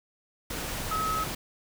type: tone in noise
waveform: sine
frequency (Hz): 1284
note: E6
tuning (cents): -46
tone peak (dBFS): -27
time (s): 0.91-1.24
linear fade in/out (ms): 5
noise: pink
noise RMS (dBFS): -34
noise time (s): 0.5-1.35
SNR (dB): +4
effects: none